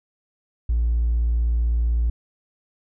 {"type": "tone with hard clipping", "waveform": "sine", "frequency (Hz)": 57.9, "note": "A#1", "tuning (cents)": -11, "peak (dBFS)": -18, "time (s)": [0.69, 2.1], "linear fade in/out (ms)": 5, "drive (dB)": 1, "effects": []}